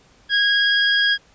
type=tone with vibrato; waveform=25% pulse; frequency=1642 Hz; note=G#6; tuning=20 cents flat; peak=-11 dBFS; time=0.29-1.18 s; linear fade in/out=50 ms; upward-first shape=sine; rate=19 Hz; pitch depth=10 cents each way; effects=pink hiss -54 dBFS RMS until 1.34 s + resampled to 16000 Hz